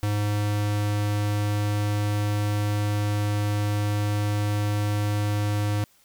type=tone; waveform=square; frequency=103.83 Hz; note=G#2; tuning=in tune; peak=-23 dBFS; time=0.03-5.84 s; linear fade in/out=0 ms; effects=white hiss -60 dBFS RMS until 6.04 s